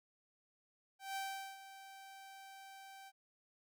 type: tone with ADSR envelope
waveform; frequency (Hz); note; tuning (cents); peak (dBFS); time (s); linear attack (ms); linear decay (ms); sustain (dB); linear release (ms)
sawtooth; 778; G5; -13; -35; 0.99-3.12; 170; 410; -14; 44
effects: none